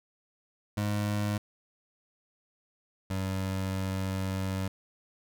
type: tone pair in turn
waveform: 25% pulse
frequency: 103.83 / 95.25 Hz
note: G#2 / G2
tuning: 0 / -49 cents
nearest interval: minor second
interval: 149 cents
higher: first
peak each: -24 / -26 dBFS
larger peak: first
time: 0.77-1.38 / 3.1-4.68 s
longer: second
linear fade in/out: 5 ms
effects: none

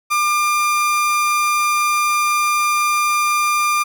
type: tone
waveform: 30% pulse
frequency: 1198 Hz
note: D6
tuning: 34 cents sharp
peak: -12 dBFS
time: 0.1-3.84 s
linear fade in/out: 20 ms
effects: none

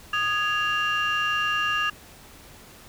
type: tone cluster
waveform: sine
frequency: 1234 / 1669 / 2785 Hz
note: D#6 / G#6 / F7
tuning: -15 / +8 / -5 cents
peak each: -25 dBFS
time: 0.13-1.9 s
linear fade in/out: 5 ms
effects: tanh soft clip ceiling -17 dBFS + pink hiss -48 dBFS RMS until 2.88 s

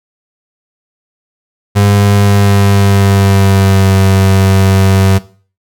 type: tone with pitch glide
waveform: 35% pulse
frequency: 101.2 to 96.24 Hz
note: G#2 to G2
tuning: -44 to -31 cents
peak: -4 dBFS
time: 1.75-5.19 s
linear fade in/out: 20 ms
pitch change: -87 cents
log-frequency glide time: 2.16-3.92 s
effects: noise-tail reverb RT60 0.4 s tail -17 dB re dry

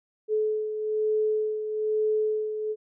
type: beating tone pair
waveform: sine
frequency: 430 / 431.1 Hz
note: A4 / A4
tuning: -40 / -35 cents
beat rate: 1.1 Hz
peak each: -24 / -32 dBFS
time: 0.28-2.76 s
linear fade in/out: 50 ms
effects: none

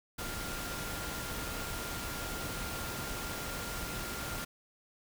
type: tone in noise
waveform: sine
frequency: 1396.9 Hz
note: F6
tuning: in tune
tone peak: -45 dBFS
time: 0.18-4.45 s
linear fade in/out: 10 ms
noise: pink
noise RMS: -39 dBFS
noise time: 0.18-4.45 s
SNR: -9 dB
effects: none

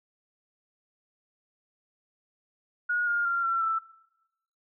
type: tone with pitch steps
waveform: sine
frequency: 1445 / 1414.4 / 1384.5 / 1355.3 / 1326.6 Hz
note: F#6 / F6 / F6 / E6 / E6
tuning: -41 / +22 / -15 / +48 / +11 cents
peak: -24 dBFS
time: 2.89-3.79 s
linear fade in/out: 10 ms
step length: 180 ms
effects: noise-tail reverb RT60 0.9 s tail -20 dB re dry

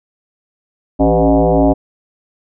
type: tone with frequency modulation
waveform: sine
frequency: 168 Hz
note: E3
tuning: 33 cents sharp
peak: -8 dBFS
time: 0.99-1.74 s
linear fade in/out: 20 ms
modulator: 111 Hz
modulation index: 5.3
effects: none

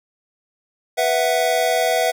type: chord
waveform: square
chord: B suspended fourth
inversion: none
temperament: equal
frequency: 493.9 / 659.3 / 740 Hz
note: B4 / E5 / F#5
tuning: 0 / 0 / 0 cents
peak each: -23 / -20 / -22 dBFS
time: 0.97-2.12 s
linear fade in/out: 20 ms
effects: none

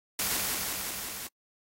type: noise with echo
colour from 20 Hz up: white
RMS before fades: -29 dBFS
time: 0.19-0.37 s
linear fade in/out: 2 ms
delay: 180 ms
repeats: 5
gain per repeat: -2 dB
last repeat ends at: 1.27 s
effects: noise-tail reverb RT60 0.1 s tail -26 dB re dry + AAC 48 kbps

